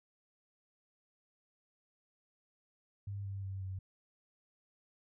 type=tone with pitch steps; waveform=sine; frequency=100 / 98.17 / 96.37 / 94.61 Hz; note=G2 / G2 / G2 / F#2; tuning=+35 / +3 / -29 / +39 cents; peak=-38 dBFS; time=3.07-3.79 s; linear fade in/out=5 ms; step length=180 ms; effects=none